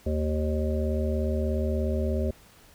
harmonic tone, 76.8 Hz, D#2, 22 cents flat, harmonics 1 / 3 / 5 / 7 / 8, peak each -26 / -31 / -33 / -34 / -35 dBFS, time 0.06-2.31 s, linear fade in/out 5 ms, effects pink hiss -55 dBFS RMS until 2.74 s

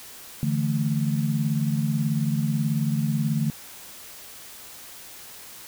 sine chord, D suspended second, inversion none, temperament just, 146.83 / 165.19 / 220.2 Hz, D3 / E3 / A3, 0 / +4 / +2 cents, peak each -24 / -28 / -26 dBFS, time 0.43-3.5 s, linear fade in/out 0 ms, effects white hiss -43 dBFS RMS until 5.67 s

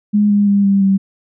sine tone with pitch steps, 207.7 / 204.2 / 200.9 / 197.52 / 194.24 Hz, G#3 / G#3 / G3 / G3 / G3, 0 / -29 / +43 / +13 / -16 cents, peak -9 dBFS, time 0.13-0.98 s, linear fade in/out 20 ms, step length 170 ms, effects none

